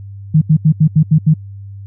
sine tone bursts, 155.56 Hz, D#3, in tune, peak -5 dBFS, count 7, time 0.34-1.34 s, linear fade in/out 10 ms, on 76 ms, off 78 ms, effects added 99 Hz sine -28 dBFS peak until 1.86 s

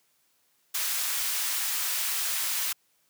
white high-pass noise, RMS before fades -29 dBFS, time 0.74-2.73 s, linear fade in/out 10 ms, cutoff 1100 Hz, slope 12 dB/octave, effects white hiss -69 dBFS RMS until 3.09 s + high-pass 100 Hz 12 dB/octave

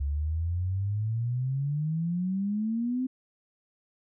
sine exponential sweep, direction up, 68.8 to 261.6 Hz, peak -26 dBFS, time 0-3.07 s, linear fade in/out 10 ms, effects none

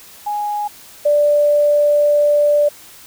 sine tone pair in turn, 830.6 / 587.3 Hz, G#5 / D5, 0 / 0 cents, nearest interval tritone, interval 600 cents, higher first, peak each -18 / -10 dBFS, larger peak second, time 0.26-0.68 / 1.05-2.69 s, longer second, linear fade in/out 10 ms, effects white hiss -41 dBFS RMS until 3.06 s

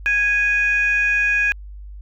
sine tone pair together, 1654.5 / 2479 Hz, G#6 / D#7, -7 / -7 cents, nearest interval perfect fifth, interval 700 cents, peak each -17 dBFS, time 0.06-1.52 s, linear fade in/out 0 ms, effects tanh soft clip ceiling -9 dBFS + added 50 Hz sine -33 dBFS peak until 2.01 s

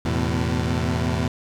20% pulse chord, E suspended fourth, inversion none, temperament equal with one note detuned, 82.41 / 110 / 126.5 Hz, E2 / A2 / B2, 0 / 0 / +42 cents, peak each -19 / -21 / -21 dBFS, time 0.05-1.28 s, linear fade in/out 5 ms, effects low-pass 7000 Hz 12 dB/octave + 8-bit

